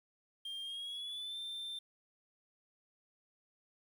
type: tone with pitch glide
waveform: triangle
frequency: 3200 to 3571 Hz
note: G7 to A7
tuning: +35 to +25 cents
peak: -39 dBFS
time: 0.45-1.79 s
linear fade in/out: 5 ms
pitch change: +190 cents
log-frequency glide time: 0.63-1.38 s
effects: 11-bit